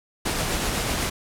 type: noise with tremolo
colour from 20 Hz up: pink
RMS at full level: -24 dBFS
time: 0.25-1.1 s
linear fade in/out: 10 ms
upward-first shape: triangle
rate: 8 Hz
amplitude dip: 30%
effects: low-pass 12000 Hz 12 dB/octave